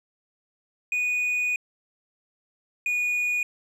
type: tone pair in turn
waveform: triangle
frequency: 2470 / 2456 Hz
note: D#7 / D#7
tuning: -13 / -23 cents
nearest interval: unison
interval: 10 cents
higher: first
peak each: -21 dBFS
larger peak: neither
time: 0.92-1.56 / 2.86-3.43 s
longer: first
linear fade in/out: 2 ms
effects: resampled to 32000 Hz